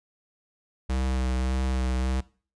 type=tone with vibrato; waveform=square; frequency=64.3 Hz; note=C2; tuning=30 cents flat; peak=-25 dBFS; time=0.89-2.21 s; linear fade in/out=10 ms; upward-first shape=sine; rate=1.7 Hz; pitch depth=20 cents each way; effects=noise-tail reverb RT60 0.4 s tail -20 dB re dry + resampled to 22050 Hz